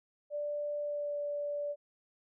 sine tone with pitch glide, 587.3 to 581.6 Hz, D5 to D5, 0 to -17 cents, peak -33 dBFS, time 0.3-1.76 s, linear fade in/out 50 ms, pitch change -17 cents, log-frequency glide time 0.8-1.17 s, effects none

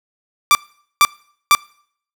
sawtooth tone bursts, 1174.7 Hz, D6, in tune, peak -4 dBFS, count 3, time 0.51-1.55 s, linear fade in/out 0 ms, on 40 ms, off 460 ms, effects noise-tail reverb RT60 0.6 s tail -25 dB re dry

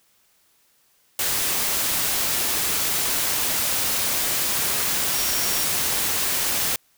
sine tone in noise, 5600 Hz, F8, 4 cents sharp, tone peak -30 dBFS, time 5.14-5.65 s, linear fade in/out 2 ms, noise white, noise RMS -23 dBFS, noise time 1.19-6.76 s, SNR -10 dB, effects white hiss -62 dBFS RMS until 6.97 s

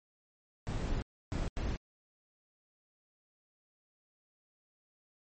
brown noise bursts at uneven times, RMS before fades -34 dBFS, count 3, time 0.67-1.02 / 1.32-1.48 / 1.57-1.76 s, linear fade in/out 0 ms, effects MP3 32 kbps

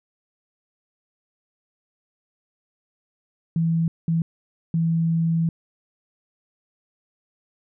sine tone bursts at uneven times, 164.81 Hz, E3, in tune, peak -18 dBFS, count 3, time 3.56-3.88 / 4.08-4.22 / 4.74-5.49 s, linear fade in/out 2 ms, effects none

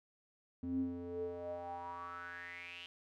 square tone with band-pass filter sweep, 87.31 Hz, F2, in tune, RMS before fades -43 dBFS, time 0.63-2.86 s, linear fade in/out 0 ms, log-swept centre 220 to 3000 Hz, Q 7.7, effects none

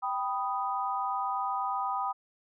sine chord, G augmented, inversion none, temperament equal, 784 / 987.8 / 1244.5 Hz, G5 / B5 / D#6, 0 / 0 / 0 cents, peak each -33 dBFS, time 0.02-2.13 s, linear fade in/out 20 ms, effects none

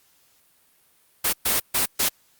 white noise bursts at uneven times, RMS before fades -21 dBFS, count 4, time 1.24-1.33 / 1.45-1.6 / 1.74-1.86 / 1.99-2.09 s, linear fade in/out 10 ms, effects white hiss -61 dBFS RMS until 2.39 s + Opus 48 kbps

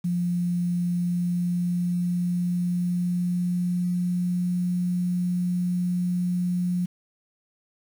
sine tone with pitch glide, 175.6 to 178.36 Hz, F3 to F3, +10 to +37 cents, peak -22 dBFS, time 0.04-6.86 s, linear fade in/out 10 ms, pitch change +27 cents, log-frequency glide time 0.89-4.61 s, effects 8-bit

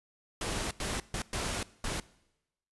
pink noise bursts at uneven times, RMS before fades -34 dBFS, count 5, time 0.41-0.71 / 0.8-1 / 1.14-1.22 / 1.33-1.63 / 1.84-2 s, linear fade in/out 2 ms, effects noise-tail reverb RT60 0.9 s tail -21 dB re dry + resampled to 24000 Hz

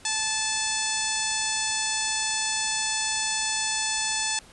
harmonic tone, 873 Hz, A5, 14 cents flat, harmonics 1 / 2 / 3 / 4 / 5 / 6 / 7 / 8 / 9 / 10, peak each -34 / -34 / -34 / -34 / -34 / -34 / -34 / -34 / -34 / -34 dBFS, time 0.05-4.39 s, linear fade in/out 2 ms, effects pink hiss -51 dBFS RMS until 4.52 s + resampled to 24000 Hz

